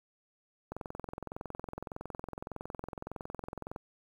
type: click train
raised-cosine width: 1 ms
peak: -25 dBFS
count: 67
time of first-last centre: 0.72-3.761 s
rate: 21.7 Hz
effects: 9-bit